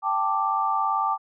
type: chord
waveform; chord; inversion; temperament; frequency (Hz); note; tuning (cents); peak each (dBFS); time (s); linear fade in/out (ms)
sine; G suspended second; none; just; 784 / 882 / 1176; G5 / A5 / D6; 0 / +4 / +2; -27 / -26 / -24; 0.02-1.18; 50
effects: none